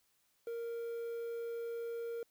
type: tone with quantisation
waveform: triangle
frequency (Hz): 465.7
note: A#4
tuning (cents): -2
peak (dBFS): -36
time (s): 0.47-2.23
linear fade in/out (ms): 2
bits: 10
effects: white hiss -75 dBFS RMS until 2.3 s